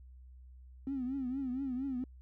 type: tone with vibrato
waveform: triangle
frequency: 261.9 Hz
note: C4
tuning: 2 cents sharp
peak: -30 dBFS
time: 0.87-2.04 s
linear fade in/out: 2 ms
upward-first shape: triangle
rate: 4.3 Hz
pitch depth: 130 cents each way
effects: tanh soft clip ceiling -31 dBFS + added 63 Hz sine -51 dBFS peak until 2.21 s